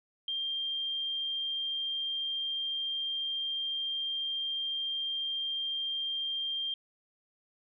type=tone; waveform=sine; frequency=3187 Hz; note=G7; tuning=28 cents sharp; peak=-31 dBFS; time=0.28-6.74 s; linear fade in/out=2 ms; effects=none